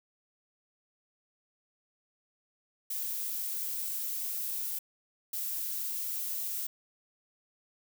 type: noise bursts at uneven times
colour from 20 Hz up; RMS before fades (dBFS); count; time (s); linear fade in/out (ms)
violet; -35; 2; 2.9-4.79 / 5.33-6.67; 5
effects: none